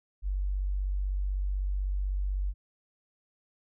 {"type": "tone", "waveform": "sine", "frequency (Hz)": 48, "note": "G1", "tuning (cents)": -36, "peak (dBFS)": -27, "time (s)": [0.22, 2.54], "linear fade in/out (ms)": 50, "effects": []}